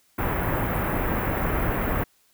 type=band-stop noise; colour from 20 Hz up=pink; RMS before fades=-25 dBFS; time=0.18-2.04 s; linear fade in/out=10 ms; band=2000 to 16000 Hz; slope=24 dB/octave; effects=white hiss -63 dBFS RMS until 2.33 s